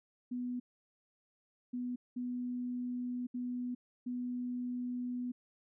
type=tone bursts at uneven times; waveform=sine; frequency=246.9 Hz; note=B3; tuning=in tune; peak=-35 dBFS; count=5; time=0.31-0.6 / 1.73-1.96 / 2.16-3.27 / 3.34-3.75 / 4.06-5.32 s; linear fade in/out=10 ms; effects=none